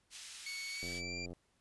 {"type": "band-pass noise", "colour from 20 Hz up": "pink", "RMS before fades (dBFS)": -50, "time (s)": [0.1, 1.02], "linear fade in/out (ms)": 50, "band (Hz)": [3000, 9700], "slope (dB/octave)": 12}
{"type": "tone with pitch glide", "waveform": "25% pulse", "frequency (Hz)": [2220, 2366], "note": ["C#7", "D7"], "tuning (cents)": [2, 12], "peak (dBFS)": -37, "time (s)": [0.46, 1.26], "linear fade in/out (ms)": 5, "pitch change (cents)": 110, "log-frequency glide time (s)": [0.7, 1.15]}
{"type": "click train", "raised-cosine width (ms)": 2, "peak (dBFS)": -34, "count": 45, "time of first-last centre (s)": [0.83, 1.331], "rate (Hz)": 87.8}
{"effects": ["pink hiss -75 dBFS RMS until 1.6 s", "resampled to 24000 Hz"]}